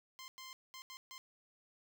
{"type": "tone bursts at uneven times", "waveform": "10% pulse", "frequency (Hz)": 1046.5, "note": "C6", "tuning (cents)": 0, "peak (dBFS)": -40, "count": 5, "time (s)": [[0.19, 0.28], [0.38, 0.53], [0.74, 0.82], [0.9, 0.97], [1.11, 1.18]], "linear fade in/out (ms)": 0, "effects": []}